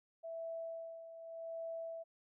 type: tone with tremolo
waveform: sine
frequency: 659.3 Hz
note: E5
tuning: in tune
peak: -40 dBFS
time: 0.23-2.04 s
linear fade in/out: 20 ms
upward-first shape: sine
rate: 0.85 Hz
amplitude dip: 65%
effects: none